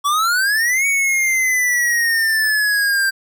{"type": "exponential two-way sweep", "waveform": "square", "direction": "up then down", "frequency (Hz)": [1125, 2246, 1571], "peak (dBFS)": -15, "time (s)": [0.04, 3.11], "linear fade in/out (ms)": 20, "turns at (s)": 0.86, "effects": []}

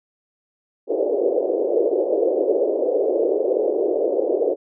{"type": "band-pass noise", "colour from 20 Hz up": "white", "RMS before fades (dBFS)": -20, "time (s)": [0.87, 4.56], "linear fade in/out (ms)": 50, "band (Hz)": [350, 560], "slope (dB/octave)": 48, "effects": []}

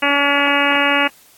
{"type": "harmonic tone", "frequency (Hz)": 284.2, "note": "C#4", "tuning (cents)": 43, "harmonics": [1, 2, 3, 4, 5, 6, 7, 8, 9, 10], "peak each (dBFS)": [-22, -22, -22, -22, -22, -22, -22, -22, -22, -22], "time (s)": [0.02, 1.08], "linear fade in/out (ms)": 10, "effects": ["white hiss -49 dBFS RMS until 1.37 s", "AAC 64 kbps"]}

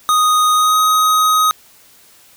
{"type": "tone with pitch glide", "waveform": "square", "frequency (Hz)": [1243, 1257.4], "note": ["D#6", "D#6"], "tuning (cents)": [-2, 18], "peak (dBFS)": -11, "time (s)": [0.09, 1.51], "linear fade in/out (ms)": 0, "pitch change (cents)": 20, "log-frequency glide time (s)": [0.54, 0.77], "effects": ["white hiss -47 dBFS RMS until 2.36 s"]}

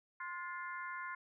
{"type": "harmonic tone with a mistuned harmonic", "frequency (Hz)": 349.2, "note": "F4", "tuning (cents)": 0, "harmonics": [3, 4, 5, 6], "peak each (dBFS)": [-44, -46, -48, -50], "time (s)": [0.2, 1.15], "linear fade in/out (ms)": 5, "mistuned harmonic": 4, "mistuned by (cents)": 40, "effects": []}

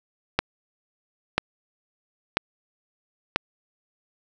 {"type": "click train", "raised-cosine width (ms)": 0.3, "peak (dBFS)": -3, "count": 4, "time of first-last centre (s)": [0.39, 3.36], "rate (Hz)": 1.01, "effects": []}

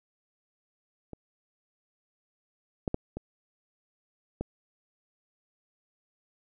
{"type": "clicks", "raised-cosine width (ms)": 2, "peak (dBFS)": [-27, -15, -14, -22, -18], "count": 5, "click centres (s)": [1.133, 2.878, 2.944, 3.17, 4.41], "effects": []}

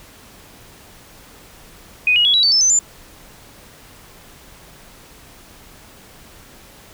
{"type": "tone with pitch steps", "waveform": "sine", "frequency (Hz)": [2489, 2892, 3361, 3906, 4539, 5274, 6129, 7122], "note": ["D#7", "F#7", "G#7", "B7", "C#8", "E8", "G8", "A8"], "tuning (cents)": [0, -40, 20, -20, 40, 0, -40, 20], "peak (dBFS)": -11, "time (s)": [2.07, 2.79], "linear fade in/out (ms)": 2, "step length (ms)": 90, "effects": ["pink hiss -44 dBFS RMS until 6.93 s"]}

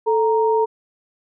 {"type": "tone pair together", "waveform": "sine", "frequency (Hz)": [440.2, 932.3], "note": ["A4", "A#5"], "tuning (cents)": [1, 0], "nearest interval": "octave + minor second", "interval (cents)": 1299, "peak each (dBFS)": [-16, -19], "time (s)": [0.06, 0.66], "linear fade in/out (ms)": 20, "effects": []}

